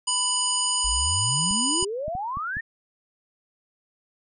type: harmonic tone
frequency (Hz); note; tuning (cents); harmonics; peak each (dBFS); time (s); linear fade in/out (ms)
987.8; B5; 0; 1 / 3 / 5 / 7 / 9; -30 / -28 / -30 / -27 / -27; 0.07-1.85; 10
type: exponential sweep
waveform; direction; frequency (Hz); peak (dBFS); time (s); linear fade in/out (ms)
sine; up; 49 to 1864.7; -27; 0.84-2.61; 10
type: clicks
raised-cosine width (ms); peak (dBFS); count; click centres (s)
5; -24; 6; 1.511 / 1.827 / 2.081 / 2.152 / 2.371 / 2.569
effects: none